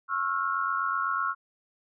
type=tone cluster; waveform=sine; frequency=1095 / 1328 / 1416 Hz; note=C#6 / E6 / F6; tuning=-22 / +12 / +23 cents; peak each=-30 dBFS; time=0.08-1.35 s; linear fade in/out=50 ms; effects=none